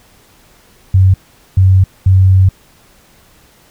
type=tone bursts at uneven times; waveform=sine; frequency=94.4 Hz; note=F#2; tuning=35 cents sharp; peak=-4 dBFS; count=3; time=0.94-1.14 / 1.57-1.84 / 2.06-2.49 s; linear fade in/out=5 ms; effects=pink hiss -47 dBFS RMS until 3.7 s